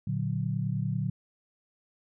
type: chord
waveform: sine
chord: Bb augmented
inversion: none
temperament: equal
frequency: 116.54 / 146.83 / 185 Hz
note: Bb2 / D3 / F#3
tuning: 0 / 0 / 0 cents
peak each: -31 / -31 / -33 dBFS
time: 0.07-1.1 s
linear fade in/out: 5 ms
effects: none